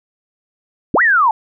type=linear two-way sweep; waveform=sine; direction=up then down; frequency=137.6 to 1975.5 to 833 Hz; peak=-9 dBFS; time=0.94-1.31 s; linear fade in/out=2 ms; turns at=1.02 s; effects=none